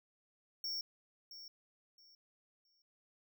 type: tone with echo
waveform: square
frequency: 5480 Hz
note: F8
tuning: 34 cents flat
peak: -38 dBFS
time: 0.64-0.81 s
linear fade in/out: 2 ms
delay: 670 ms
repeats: 3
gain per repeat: -12 dB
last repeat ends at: 2.82 s
effects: none